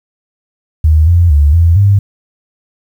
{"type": "tone with pitch steps", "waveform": "sine", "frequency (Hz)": [78, 86.3, 72.8, 84.2, 99.9], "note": ["D#2", "F2", "D2", "E2", "G2"], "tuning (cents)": [5, -20, -15, 37, 33], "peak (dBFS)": -4, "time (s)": [0.84, 1.99], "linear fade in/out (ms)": 5, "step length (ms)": 230, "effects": ["7-bit"]}